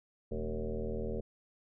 sine tone with frequency modulation, 220 Hz, A3, in tune, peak -33 dBFS, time 0.31-1.21 s, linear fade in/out 10 ms, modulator 80 Hz, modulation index 4.1, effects none

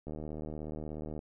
click train, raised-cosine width 2 ms, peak -28 dBFS, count 87, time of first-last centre 0.07-1.191 s, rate 76.7 Hz, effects none

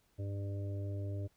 harmonic tone, 99.6 Hz, G2, 28 cents sharp, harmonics 1 / 3 / 4 / 5 / 6, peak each -36 / -48 / -51 / -58 / -50 dBFS, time 0.18-1.28 s, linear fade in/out 20 ms, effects pink hiss -73 dBFS RMS until 1.36 s

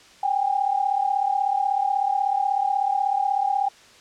sine tone pair together, 775.7 / 812 Hz, G5 / G#5, -18 / -39 cents, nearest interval minor second, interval 79 cents, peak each -23 / -22 dBFS, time 0.23-3.69 s, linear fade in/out 5 ms, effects white hiss -50 dBFS RMS until 4 s + low-pass 6000 Hz 12 dB/octave

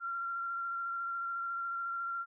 sine tone with vibrato, 1374 Hz, F6, 29 cents flat, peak -34 dBFS, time 0-2.26 s, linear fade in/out 50 ms, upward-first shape square, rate 14 Hz, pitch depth 11 cents each way, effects none

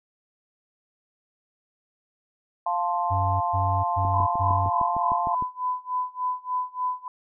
sine chord, F major, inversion none, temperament equal, 698.5 / 880 / 1046.5 Hz, F5 / A5 / C6, 0 / 0 / 0 cents, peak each -27 dBFS, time 2.66-5.35 s, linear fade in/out 5 ms
triangle tone bursts, 94.8 Hz, F#2, 43 cents sharp, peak -22 dBFS, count 4, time 3.1-4.7 s, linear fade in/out 20 ms, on 310 ms, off 120 ms
click train, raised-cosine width 3 ms, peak -23 dBFS, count 10, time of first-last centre 4.05-5.424 s, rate 6.55 Hz
sine tone with tremolo, 1003 Hz, B5, 26 cents sharp, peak -22 dBFS, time 4.14-7.08 s, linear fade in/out 2 ms, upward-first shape sine, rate 3.4 Hz, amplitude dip 95%
effects none

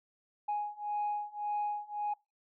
sine beating tone pair, 830.6 / 832.4 Hz, G#5 / G#5, 0 / +4 cents, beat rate 1.8 Hz, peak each -35 / -34 dBFS, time 0.48-2.14 s, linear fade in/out 10 ms, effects noise-tail reverb RT60 0.2 s tail -21 dB re dry + tanh soft clip ceiling -27 dBFS

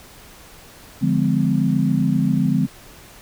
sine chord, D half-diminished seventh, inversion none, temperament equal with one note detuned, 146.83 / 174.61 / 207.7 / 255.2 Hz, D3 / F3 / Ab3 / C4, 0 / 0 / 0 / -43 cents, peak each -21 dBFS, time 1.01-2.67 s, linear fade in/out 20 ms, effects pink hiss -44 dBFS RMS until 3.21 s

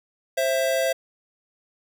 square tone pair together, 530 / 662.4 Hz, C5 / E5, +22 / +8 cents, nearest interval major third, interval 386 cents, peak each -24 dBFS, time 0.37-0.93 s, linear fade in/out 10 ms, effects none

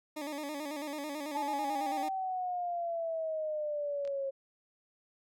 20% pulse tone with vibrato, 293.7 Hz, D4, in tune, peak -32 dBFS, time 0.16-2.09 s, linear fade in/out 10 ms, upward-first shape square, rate 9.1 Hz, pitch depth 70 cents each way
sine exponential sweep, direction down, 871 to 540 Hz, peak -32 dBFS, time 1.34-4.31 s, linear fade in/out 20 ms
clicks, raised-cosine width 0.2 ms, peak -35 dBFS, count 2, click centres 4.051 / 4.076 s
effects none

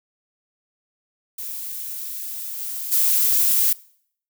violet noise with level steps, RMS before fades -31 / -29 / -18 dBFS, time 1.38-3.73 s, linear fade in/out 5 ms, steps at 2.58 / 2.91 s, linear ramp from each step 20 ms, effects noise-tail reverb RT60 0.6 s tail -22 dB re dry

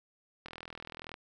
click train, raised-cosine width 0.3 ms, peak -27 dBFS, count 29, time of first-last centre 0.46-1.141 s, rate 41.1 Hz, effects none

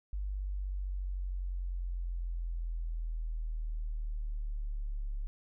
sine exponential sweep, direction down, 49.52 to 35.18 Hz, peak -33 dBFS, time 0.13-5.27 s, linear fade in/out 0 ms, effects none

